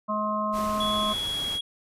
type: harmonic tone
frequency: 211.8 Hz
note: G#3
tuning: 34 cents sharp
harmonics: 1 / 3 / 5 / 6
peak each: -31 / -31 / -27 / -36 dBFS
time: 0.08-1.14 s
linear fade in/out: 20 ms
type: noise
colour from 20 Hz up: pink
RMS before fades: -38 dBFS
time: 0.52-1.6 s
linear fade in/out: 50 ms
type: tone with pitch glide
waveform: triangle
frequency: 3375 to 3311 Hz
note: G#7 to G#7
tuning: +27 to -6 cents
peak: -26 dBFS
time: 0.8-1.61 s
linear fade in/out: 5 ms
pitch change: -33 cents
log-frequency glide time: 0.95-1.47 s
effects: resampled to 32000 Hz